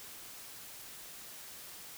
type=silence; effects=white hiss -49 dBFS RMS until 1.97 s